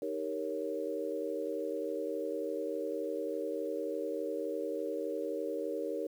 sine chord, Eb dominant seventh, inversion none, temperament equal with one note detuned, 311.1 / 394.5 / 466.2 / 554.4 Hz, Eb4 / G4 / Bb4 / Db5, 0 / +11 / 0 / 0 cents, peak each -40 / -40 / -37 / -39 dBFS, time 0.02-6.07 s, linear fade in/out 2 ms, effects 10-bit

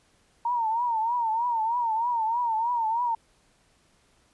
sine tone with vibrato, 924 Hz, A#5, 16 cents flat, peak -23 dBFS, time 0.45-3.15 s, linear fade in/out 5 ms, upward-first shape triangle, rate 3.2 Hz, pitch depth 120 cents each way, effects pink hiss -64 dBFS RMS until 4.33 s + resampled to 24000 Hz

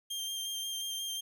sawtooth tone with vibrato, 3181 Hz, G7, 25 cents sharp, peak -32 dBFS, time 0.1-1.21 s, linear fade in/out 10 ms, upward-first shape square, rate 5.6 Hz, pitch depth 11 cents each way, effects none

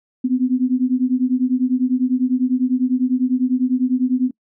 sine beating tone pair, 249.1 / 259.1 Hz, B3 / C4, +15 / -17 cents, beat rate 10 Hz, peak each -18 dBFS, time 0.24-4.31 s, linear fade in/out 10 ms, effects noise-tail reverb RT60 0.1 s tail -25 dB re dry

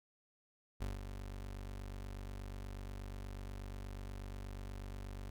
30% pulse tone with ADSR envelope, 48.3 Hz, G1, 25 cents flat, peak -34 dBFS, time 0.8-5.3 s, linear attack 17 ms, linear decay 170 ms, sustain -7 dB, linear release 5 ms, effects none

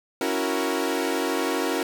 sawtooth chord, F# dominant seventh, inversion second, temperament equal, 277.2 / 329.6 / 370 / 466.2 Hz, C#4 / E4 / F#4 / A#4, 0 / 0 / 0 / 0 cents, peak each -25 dBFS, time 0.21-1.83 s, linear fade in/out 2 ms, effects none

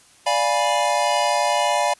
square chord, D diminished seventh, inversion none, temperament equal with one note detuned, 587.3 / 698.5 / 830.6 / 978.1 Hz, D5 / F5 / Ab5 / Cb6, 0 / 0 / 0 / -17 cents, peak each -24 dBFS, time 0.26-1.94 s, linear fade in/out 10 ms, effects white hiss -52 dBFS RMS until 1.99 s + resampled to 24000 Hz

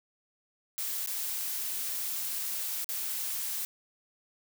blue noise with dropouts, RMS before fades -34 dBFS, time 0.78-3.65 s, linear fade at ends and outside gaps 0 ms, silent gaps 1.061-1.073 / 2.844-2.89 s, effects none

